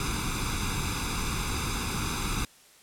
pink noise with comb filter, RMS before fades -30 dBFS, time 0-2.45 s, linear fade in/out 2 ms, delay 0.81 ms, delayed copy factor +0.85, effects white hiss -56 dBFS RMS until 2.82 s + low-pass 11000 Hz 12 dB/octave

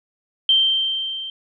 sine tone with level ramp, 3136 Hz, G7, in tune, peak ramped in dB -11 to -28 dBFS, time 0.49-1.3 s, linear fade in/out 2 ms, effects none

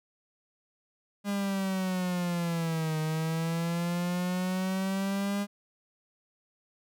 45% pulse linear two-way sweep, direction down then up, 203.3 to 155.56 to 203.3 Hz, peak -28 dBFS, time 1.24-5.47 s, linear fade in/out 50 ms, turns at 2.99 s, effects none

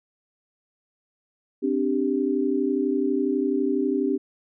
sine chord, C suspended second, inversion none, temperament equal, 261.6 / 293.7 / 392 Hz, C4 / D4 / G4, 0 / 0 / 0 cents, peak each -25 dBFS, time 1.62-4.18 s, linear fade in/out 20 ms, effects none

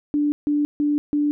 sine tone bursts, 293.7 Hz, D4, in tune, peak -17 dBFS, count 4, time 0.14-1.31 s, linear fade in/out 0 ms, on 180 ms, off 150 ms, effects none

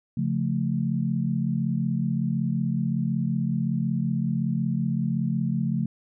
sine chord, Db augmented, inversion none, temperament equal, 138.59 / 174.61 / 220 Hz, Db3 / F3 / A3, 0 / 0 / 0 cents, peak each -27 dBFS, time 0.17-5.86 s, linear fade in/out 5 ms, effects none

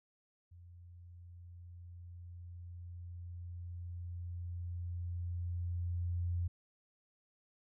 sine tone with level ramp, 87.31 Hz, F2, in tune, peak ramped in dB -53 to -32 dBFS, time 0.51-6.48 s, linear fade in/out 10 ms, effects none

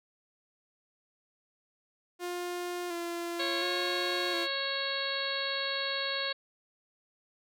sawtooth tone with vibrato, 348.2 Hz, F4, 5 cents flat, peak -30 dBFS, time 2.19-4.48 s, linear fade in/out 50 ms, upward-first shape square, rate 0.7 Hz, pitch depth 28 cents each way
harmonic tone, 549 Hz, C#5, 17 cents flat, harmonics 1 / 2 / 3 / 4 / 5 / 6 / 7 / 8, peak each -38 / -41 / -37 / -41 / -42 / -41 / -37 / -37 dBFS, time 3.39-6.33 s, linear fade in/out 10 ms
effects none

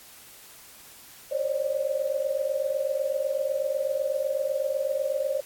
sine tone cluster, 533 / 553 / 601 Hz, C5 / C#5 / D5, +32 / -4 / +40 cents, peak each -29 dBFS, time 1.31-5.41 s, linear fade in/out 10 ms, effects white hiss -49 dBFS RMS until 5.45 s + AAC 64 kbps

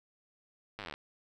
slowing click train, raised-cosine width 0.3 ms, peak -25 dBFS, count 14, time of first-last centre 0.79-0.94 s, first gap 9 ms, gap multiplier 1.04, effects none

